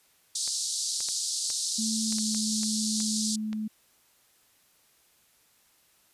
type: band-pass noise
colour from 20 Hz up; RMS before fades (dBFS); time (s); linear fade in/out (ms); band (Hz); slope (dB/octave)
pink; -31; 0.35-3.36; 5; 4100 to 9400; 48
type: clicks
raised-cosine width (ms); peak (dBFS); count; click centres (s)
0.2; -24; 10; 0.477 / 1.005 / 1.087 / 1.502 / 2.125 / 2.185 / 2.347 / 2.633 / 3.003 / 3.53
type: tone with pitch glide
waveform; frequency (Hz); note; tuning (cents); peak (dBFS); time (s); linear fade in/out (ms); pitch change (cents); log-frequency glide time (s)
sine; 220 to 215.6; A3 to A3; 0 to -35; -29; 1.78-3.68; 10; -35; 2.05-2.22
effects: white hiss -64 dBFS RMS until 6.13 s + resampled to 32000 Hz